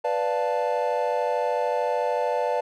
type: chord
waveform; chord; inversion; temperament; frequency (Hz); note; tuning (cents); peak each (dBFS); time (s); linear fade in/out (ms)
triangle; B half-diminished seventh; none; equal; 493.9 / 587.3 / 698.5 / 880; B4 / D5 / F5 / A5; 0 / 0 / 0 / 0; -25 / -25 / -28 / -26; 0.04-2.61; 10
effects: none